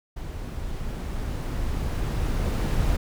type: noise with level ramp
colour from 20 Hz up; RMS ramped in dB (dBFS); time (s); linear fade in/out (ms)
brown; -34 to -22; 0.16-2.97; 10
effects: none